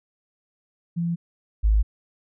sine tone pair in turn, 170 / 52.92 Hz, F3 / G#1, -46 / +33 cents, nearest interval octave + minor sixth, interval 2021 cents, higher first, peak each -22 / -15 dBFS, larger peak second, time 0.96-1.16 / 1.63-1.83 s, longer neither, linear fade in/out 20 ms, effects none

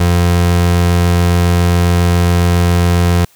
30% pulse tone, 87.31 Hz, F2, in tune, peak -6 dBFS, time 0-3.25 s, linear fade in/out 5 ms, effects white hiss -49 dBFS RMS until 3.35 s

